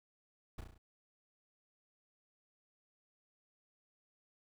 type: noise with echo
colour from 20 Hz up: brown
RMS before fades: -43 dBFS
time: 0.58-0.61 s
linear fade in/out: 5 ms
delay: 34 ms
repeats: 5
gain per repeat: -4 dB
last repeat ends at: 0.78 s
effects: none